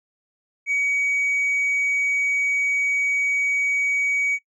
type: tone with tanh clipping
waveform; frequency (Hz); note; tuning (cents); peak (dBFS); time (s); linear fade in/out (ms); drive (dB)
sine; 2260; C#7; +33; -20; 0.66-4.39; 50; 1
effects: noise-tail reverb RT60 0.1 s tail -18 dB re dry